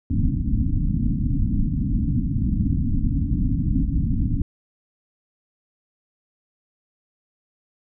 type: low-pass noise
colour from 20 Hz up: pink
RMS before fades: -21 dBFS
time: 0.1-4.42 s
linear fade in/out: 2 ms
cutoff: 290 Hz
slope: 96 dB/octave
effects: none